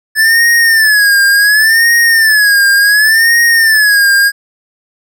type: tone with vibrato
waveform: square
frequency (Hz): 1732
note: A6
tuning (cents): -28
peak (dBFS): -6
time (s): 0.15-4.32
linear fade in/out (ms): 50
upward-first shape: sine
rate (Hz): 0.69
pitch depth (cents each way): 130
effects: none